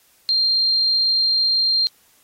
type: tone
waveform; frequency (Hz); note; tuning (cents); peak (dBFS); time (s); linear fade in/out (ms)
sine; 4186; C8; 0; -15; 0.29-1.87; 0
effects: white hiss -57 dBFS RMS until 2.23 s + AAC 48 kbps